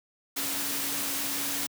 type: tone in noise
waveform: sine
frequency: 279.9 Hz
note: C#4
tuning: 17 cents sharp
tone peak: -41 dBFS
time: 0.36-1.67 s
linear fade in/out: 10 ms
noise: white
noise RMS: -31 dBFS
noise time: 0.36-1.67 s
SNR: -13 dB
effects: high-pass 100 Hz 12 dB/octave